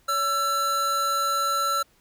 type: tone pair together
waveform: square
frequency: 563.4 / 1340 Hz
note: C#5 / E6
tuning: +28 / +28 cents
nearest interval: octave + minor third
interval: 1500 cents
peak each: -34 / -23 dBFS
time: 0.08-1.83 s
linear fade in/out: 10 ms
effects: pink hiss -62 dBFS RMS until 2 s